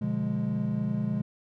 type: chord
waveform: triangle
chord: B diminished seventh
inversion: none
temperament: equal with one note detuned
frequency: 123.47 / 146.83 / 177.77 / 207.7 Hz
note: B2 / D3 / F3 / Ab3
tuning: 0 / 0 / +31 / 0 cents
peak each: -31 / -32 / -32 / -27 dBFS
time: 0.01-1.22 s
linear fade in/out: 10 ms
effects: none